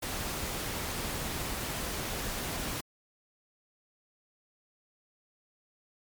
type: noise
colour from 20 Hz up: pink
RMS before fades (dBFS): -35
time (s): 0.02-2.81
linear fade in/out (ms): 10
effects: MP3 96 kbps